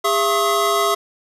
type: tone cluster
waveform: square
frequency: 405.7 / 674 / 1083 / 1274 Hz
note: G#4 / E5 / C#6 / D#6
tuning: -41 / +38 / -41 / +41 cents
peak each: -22 dBFS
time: 0.04-0.95 s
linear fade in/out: 10 ms
effects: resampled to 32000 Hz + 8-bit